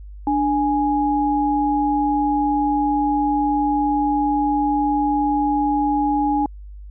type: tone pair together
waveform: sine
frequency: 293.7 / 830.7 Hz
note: D4 / G#5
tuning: 0 / 0 cents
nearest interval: octave + tritone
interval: 1800 cents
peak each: -19 dBFS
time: 0.27-6.46 s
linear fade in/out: 2 ms
effects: added 50 Hz sine -34 dBFS peak until 6.9 s